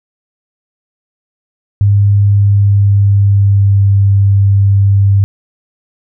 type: tone with pitch glide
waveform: sine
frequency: 101.2 to 99.23 Hz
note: G#2 to G2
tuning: -44 to +22 cents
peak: -5 dBFS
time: 1.81-5.24 s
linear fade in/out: 0 ms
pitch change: -34 cents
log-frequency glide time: 2.29-3.9 s
effects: none